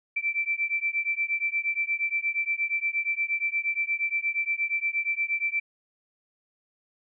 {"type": "beating tone pair", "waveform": "sine", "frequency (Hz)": [2332, 2340.5], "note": ["D7", "D7"], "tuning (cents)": [-13, -7], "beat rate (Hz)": 8.5, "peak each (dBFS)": -28, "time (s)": [0.16, 5.6], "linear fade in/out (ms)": 10, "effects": []}